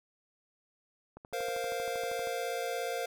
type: click train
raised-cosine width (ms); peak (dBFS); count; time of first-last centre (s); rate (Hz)
1; -33; 15; 1.17-2.272; 12.7
type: chord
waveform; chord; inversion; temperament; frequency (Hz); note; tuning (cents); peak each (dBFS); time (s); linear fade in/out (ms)
square; Bb suspended second; none; equal; 466.2 / 523.3 / 698.5; Bb4 / C5 / F5; 0 / 0 / 0; -38; 1.33-3.06; 5
effects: none